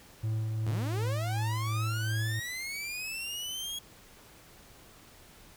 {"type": "tone with tremolo", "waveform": "triangle", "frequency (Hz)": 110, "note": "A2", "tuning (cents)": 0, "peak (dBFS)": -26, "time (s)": [0.23, 2.4], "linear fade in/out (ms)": 10, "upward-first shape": "sine", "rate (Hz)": 2.7, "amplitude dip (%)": 25}
{"type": "linear sweep", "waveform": "sawtooth", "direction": "up", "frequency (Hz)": [75.1, 3322], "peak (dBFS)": -32, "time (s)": [0.66, 3.79], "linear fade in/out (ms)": 5}
{"effects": ["pink hiss -55 dBFS RMS until 5.56 s"]}